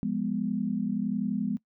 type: chord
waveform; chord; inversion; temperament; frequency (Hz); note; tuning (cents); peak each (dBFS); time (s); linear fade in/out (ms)
sine; F diminished; none; equal with one note detuned; 174.61 / 205.6 / 246.9; F3 / Ab3 / Cb4; 0 / -17 / 0; -34 / -29 / -31; 0.03-1.57; 0
effects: noise-tail reverb RT60 0.1 s tail -21 dB re dry